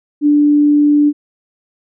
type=tone; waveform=sine; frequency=293.7 Hz; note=D4; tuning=in tune; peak=-7 dBFS; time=0.21-1.13 s; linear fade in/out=50 ms; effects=none